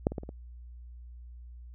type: clicks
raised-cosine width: 2 ms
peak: -10 / -23 / -20 / -29 / -27 dBFS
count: 5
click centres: 0.069 / 0.12 / 0.182 / 0.234 / 0.291 s
effects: added 60 Hz sine -44 dBFS peak until 1.74 s

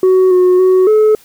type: tone with pitch steps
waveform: sine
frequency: 373.4 / 364.3 / 372.2 / 430.4 Hz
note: F#4 / F#4 / F#4 / A4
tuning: +16 / -27 / +10 / -38 cents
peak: -3 dBFS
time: 0.03-1.15 s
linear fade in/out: 2 ms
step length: 280 ms
effects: tanh soft clip ceiling -5 dBFS + white hiss -45 dBFS RMS until 1.24 s

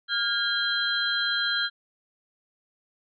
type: tone cluster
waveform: sine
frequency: 1407 / 1627 / 3220 / 4054 Hz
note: F6 / G#6 / G7 / B7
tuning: +12 / -36 / +46 / +45 cents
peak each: -29 dBFS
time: 0.08-1.7 s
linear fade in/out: 50 ms
effects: none

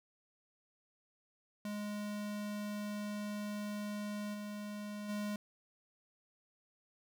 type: tone with level steps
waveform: square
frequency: 207.7 Hz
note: G#3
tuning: in tune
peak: -39 / -42 / -37 dBFS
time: 1.65-5.36 s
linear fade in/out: 2 ms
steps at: 4.33 / 5.08 s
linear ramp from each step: 20 ms
effects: none

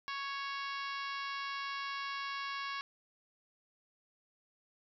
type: harmonic tone with a mistuned harmonic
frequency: 554.4 Hz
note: C#5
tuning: in tune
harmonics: 2 / 3 / 4 / 5 / 6 / 7 / 8 / 9 / 10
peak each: -40 / -44 / -46 / -48 / -50 / -51 / -52 / -53 / -54 dBFS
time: 0.08-2.81 s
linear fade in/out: 0 ms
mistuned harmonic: 7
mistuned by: +15 cents
effects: none

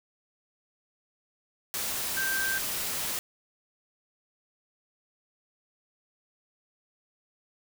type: tone in noise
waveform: sine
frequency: 1569 Hz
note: G6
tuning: 1 cent sharp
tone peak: -28 dBFS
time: 2.17-2.58 s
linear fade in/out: 0 ms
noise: white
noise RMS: -32 dBFS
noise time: 1.74-3.19 s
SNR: +1 dB
effects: none

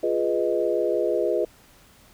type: chord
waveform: sine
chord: F half-diminished seventh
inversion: none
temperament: equal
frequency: 349.2 / 415.3 / 493.9 / 622.3 Hz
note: F4 / Ab4 / Cb5 / Eb5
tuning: 0 / 0 / 0 / 0 cents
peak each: -26 dBFS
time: 0.03-1.45 s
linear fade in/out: 5 ms
effects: pink hiss -54 dBFS RMS until 2.13 s

